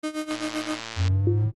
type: tone with tremolo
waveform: 35% pulse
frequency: 308.3 Hz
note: D#4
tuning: 16 cents flat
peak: -23 dBFS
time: 0.03-0.8 s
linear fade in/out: 10 ms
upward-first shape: sine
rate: 7.7 Hz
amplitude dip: 85%
type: click train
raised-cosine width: 0.2 ms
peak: -17 dBFS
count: 88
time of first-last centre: 0.31-1.08 s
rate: 113 Hz
type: linear sweep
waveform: triangle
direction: up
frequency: 88.3 to 110 Hz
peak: -17 dBFS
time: 0.96-1.52 s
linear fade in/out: 50 ms
type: tone with exponential decay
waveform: sine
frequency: 347.1 Hz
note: F4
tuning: 11 cents flat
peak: -17 dBFS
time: 1.27-1.53 s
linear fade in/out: 2 ms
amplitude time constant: 56 ms
effects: AAC 32 kbps